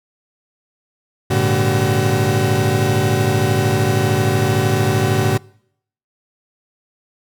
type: tone cluster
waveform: 35% pulse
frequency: 102.2 / 115.3 / 144.1 / 378.5 Hz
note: G#2 / A#2 / D3 / F#4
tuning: -27 / -19 / -33 / +39 cents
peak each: -18 dBFS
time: 1.3-5.38 s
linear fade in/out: 10 ms
effects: noise-tail reverb RT60 0.7 s tail -25 dB re dry